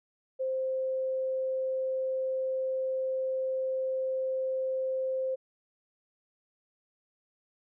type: tone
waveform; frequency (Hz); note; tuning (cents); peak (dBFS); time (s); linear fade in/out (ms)
sine; 523.3; C5; 0; -28; 0.39-5.36; 20
effects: none